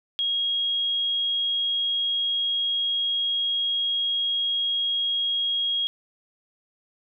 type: tone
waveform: sine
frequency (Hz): 3280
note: G#7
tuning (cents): -22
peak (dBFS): -22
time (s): 0.19-5.87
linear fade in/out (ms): 0
effects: none